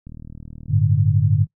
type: click train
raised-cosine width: 5 ms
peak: -25 dBFS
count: 28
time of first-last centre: 0.07-0.761 s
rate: 39.1 Hz
type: chord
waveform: sine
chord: G suspended second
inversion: none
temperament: just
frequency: 98 / 110.25 / 147 Hz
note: G2 / A2 / D3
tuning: 0 / +4 / +2 cents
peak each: -18 dBFS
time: 0.68-1.47 s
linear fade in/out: 50 ms
effects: noise-tail reverb RT60 0.1 s tail -23 dB re dry